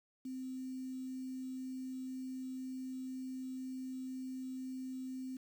sine tone with quantisation, 259.4 Hz, C4, 15 cents flat, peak -40 dBFS, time 0.25-5.37 s, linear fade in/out 5 ms, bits 10, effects none

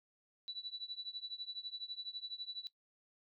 sine tone with tremolo, 3951 Hz, B7, in tune, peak -38 dBFS, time 0.48-2.67 s, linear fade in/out 0 ms, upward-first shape triangle, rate 12 Hz, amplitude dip 95%, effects noise-tail reverb RT60 0.1 s tail -18 dB re dry

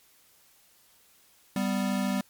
square tone pair together, 196 / 249.1 Hz, G3 / B3, 0 / +15 cents, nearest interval major third, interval 415 cents, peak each -28 / -31 dBFS, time 1.56-2.21 s, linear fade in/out 2 ms, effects white hiss -61 dBFS RMS until 2.29 s + MP3 96 kbps

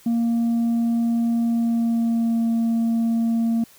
sine tone with pitch glide, 232.6 to 229.3 Hz, A#3 to A#3, -4 to -28 cents, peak -15 dBFS, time 0.06-3.64 s, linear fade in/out 5 ms, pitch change -24 cents, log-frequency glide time 1.42-2.5 s, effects tanh soft clip ceiling -17 dBFS + white hiss -51 dBFS RMS until 3.78 s

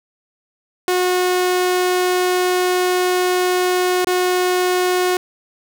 sawtooth tone with dropouts, 363.3 Hz, F#4, 32 cents flat, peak -11 dBFS, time 0.88-5.17 s, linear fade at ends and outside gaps 1 ms, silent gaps 4.046-4.071 s, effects none

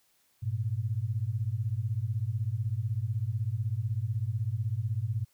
sine beating tone pair, 102.1 / 118.1 Hz, G#2 / A#2, -29 / +23 cents, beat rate 16 Hz, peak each -31 dBFS, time 0.42-5.25 s, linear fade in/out 20 ms, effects white hiss -69 dBFS RMS until 5.33 s

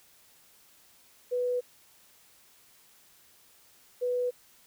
sine tone pair in turn, 493.9 / 493.9 Hz, B4 / B4, 0 / 0 cents, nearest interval unison, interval 0 cents, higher neither, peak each -26 dBFS, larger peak neither, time 1.31-1.61 / 4.01-4.31 s, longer neither, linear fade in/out 20 ms, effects white hiss -60 dBFS RMS until 4.66 s

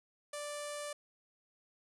sawtooth tone with low-pass filter, 587.3 Hz, D5, in tune, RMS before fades -42 dBFS, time 0.33-0.93 s, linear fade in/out 5 ms, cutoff 9300 Hz, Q 2.8, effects none

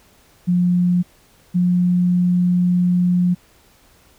sine tone pair in turn, 177.7 / 178.34 Hz, F3 / F3, +30 / +37 cents, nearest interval unison, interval 7 cents, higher second, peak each -13 / -13 dBFS, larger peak neither, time 0.47-1.03 / 1.54-3.35 s, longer second, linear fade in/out 20 ms, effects pink hiss -53 dBFS RMS until 4.18 s

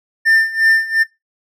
triangle tone with tremolo, 1794 Hz, A6, 33 cents sharp, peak -6 dBFS, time 0.25-1.04 s, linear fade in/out 20 ms, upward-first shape sine, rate 2.8 Hz, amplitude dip 85%, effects noise-tail reverb RT60 0.2 s tail -21 dB re dry

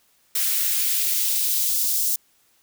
blue noise with high-pass filter sweep, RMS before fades -22 dBFS, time 0.35-2.16 s, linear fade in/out 5 ms, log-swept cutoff 1400 to 5500 Hz, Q 1, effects white hiss -62 dBFS RMS until 2.62 s

